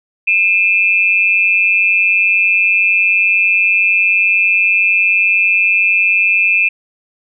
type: tone pair together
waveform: sine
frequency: 2430 / 2621 Hz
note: D#7 / E7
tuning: -42 / -11 cents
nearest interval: minor second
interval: 131 cents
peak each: -12 dBFS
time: 0.27-6.69 s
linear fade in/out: 10 ms
effects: none